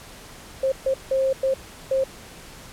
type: tone bursts at uneven times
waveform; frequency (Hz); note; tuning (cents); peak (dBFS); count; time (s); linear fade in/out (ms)
sine; 532; C5; +29; -18; 5; 0.63-0.72 / 0.86-0.94 / 1.11-1.33 / 1.43-1.54 / 1.91-2.04; 5
effects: pink hiss -43 dBFS RMS until 2.72 s + low-pass 12000 Hz 12 dB/octave